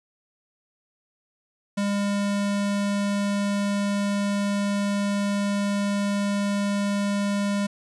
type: tone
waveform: square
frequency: 201.9 Hz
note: G#3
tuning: 49 cents flat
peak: -23 dBFS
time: 1.77-7.67 s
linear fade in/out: 10 ms
effects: resampled to 24000 Hz + 10-bit